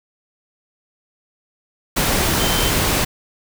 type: tone in noise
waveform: sine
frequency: 3104 Hz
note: G7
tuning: 18 cents flat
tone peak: -25 dBFS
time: 2.39-2.7 s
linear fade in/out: 10 ms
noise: pink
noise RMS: -18 dBFS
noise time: 1.96-3.05 s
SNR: -10 dB
effects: none